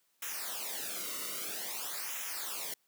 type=noise with flanger; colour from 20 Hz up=white; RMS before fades=-39 dBFS; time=0.22-2.74 s; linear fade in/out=5 ms; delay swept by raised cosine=0.22 to 1.22 ms; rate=0.51 Hz; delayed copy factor=-0.85; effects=white hiss -74 dBFS RMS until 2.87 s + high-pass 150 Hz 12 dB/octave